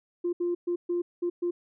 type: tone bursts at uneven times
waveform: sine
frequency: 349.2 Hz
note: F4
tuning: in tune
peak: -24 dBFS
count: 6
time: 0.24-0.33 / 0.4-0.55 / 0.67-0.76 / 0.89-1.02 / 1.22-1.3 / 1.42-1.51 s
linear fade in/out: 10 ms
effects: tanh soft clip ceiling -21 dBFS